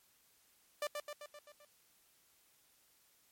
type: tone with echo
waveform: sawtooth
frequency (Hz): 590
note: D5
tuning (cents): +8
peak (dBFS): -31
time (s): 0.82-0.87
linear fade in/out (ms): 2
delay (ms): 130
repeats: 6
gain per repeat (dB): -4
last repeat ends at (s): 1.65
effects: white hiss -70 dBFS RMS until 3.31 s + MP3 64 kbps